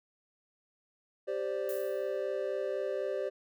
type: chord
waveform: triangle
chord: G suspended fourth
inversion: none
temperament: equal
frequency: 392 / 523.3 / 587.3 Hz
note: G4 / C5 / D5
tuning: 0 / 0 / 0 cents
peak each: -34 dBFS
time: 1.27-3.3 s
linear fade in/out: 20 ms
type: noise with exponential decay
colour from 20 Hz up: violet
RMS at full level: -42 dBFS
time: 1.69-2.25 s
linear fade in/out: 1 ms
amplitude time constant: 120 ms
effects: none